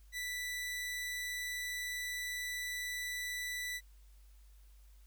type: tone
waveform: sawtooth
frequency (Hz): 1975.5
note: B6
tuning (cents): 0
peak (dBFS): -34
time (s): 0.12-3.81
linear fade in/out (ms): 50
effects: added 50 Hz sine -56 dBFS peak until 5.06 s + white hiss -71 dBFS RMS until 5.06 s